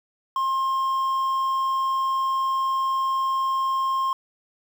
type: tone with quantisation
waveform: triangle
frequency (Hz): 1064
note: C6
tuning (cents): +29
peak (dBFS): -19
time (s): 0.36-4.13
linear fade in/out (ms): 2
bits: 8
effects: none